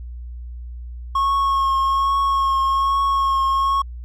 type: tone with vibrato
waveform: triangle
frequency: 1091 Hz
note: C#6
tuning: 28 cents flat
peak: -14 dBFS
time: 1.15-3.82 s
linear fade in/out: 5 ms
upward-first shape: triangle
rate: 1.2 Hz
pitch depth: 22 cents each way
effects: added 60 Hz sine -30 dBFS peak until 4.04 s